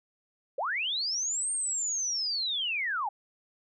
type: linear two-way sweep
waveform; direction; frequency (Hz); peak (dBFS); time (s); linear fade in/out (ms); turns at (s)
sine; up then down; 466.2 to 8760 to 760; -28; 0.58-3.09; 5; 1.51
effects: none